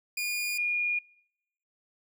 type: tone pair in turn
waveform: sawtooth / sine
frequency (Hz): 2432 / 2432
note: D#7 / D#7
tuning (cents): -40 / -40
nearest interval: unison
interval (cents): 0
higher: neither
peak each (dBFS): -26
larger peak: neither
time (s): 0.17-0.58 / 0.58-0.99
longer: neither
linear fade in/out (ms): 5
effects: noise-tail reverb RT60 0.8 s tail -26 dB re dry